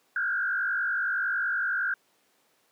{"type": "tone with frequency modulation", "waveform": "sine", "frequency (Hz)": 1515, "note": "F#6", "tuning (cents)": 40, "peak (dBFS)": -25, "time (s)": [0.16, 1.94], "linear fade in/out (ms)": 2, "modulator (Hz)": 50.8, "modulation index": 2.1, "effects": ["pink hiss -67 dBFS RMS until 2.71 s", "high-pass 300 Hz 12 dB/octave"]}